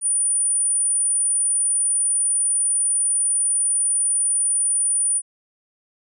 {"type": "tone", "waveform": "sine", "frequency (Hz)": 9440, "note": "D9", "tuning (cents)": 8, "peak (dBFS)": -17, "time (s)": [0.01, 5.22], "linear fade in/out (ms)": 50, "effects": []}